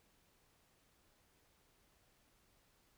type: silence
effects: pink hiss -73 dBFS RMS until 2.97 s